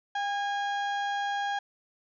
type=harmonic tone with a mistuned harmonic; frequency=820 Hz; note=G#5; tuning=22 cents flat; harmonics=1 / 2 / 3 / 4 / 5 / 6 / 7 / 8; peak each=-29 / -34 / -50 / -41 / -53 / -55 / -56 / -55 dBFS; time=0.15-1.59 s; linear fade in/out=5 ms; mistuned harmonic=1; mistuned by=-32 cents; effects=none